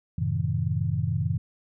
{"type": "chord", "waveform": "sine", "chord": "F# diminished seventh", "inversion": "none", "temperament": "just", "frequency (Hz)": [92.5, 111, 133.2, 159.84], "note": ["F#2", "A2", "C3", "Eb3"], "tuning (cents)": [0, 16, 31, 47], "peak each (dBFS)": -29, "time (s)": [0.18, 1.38], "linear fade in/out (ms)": 5, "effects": []}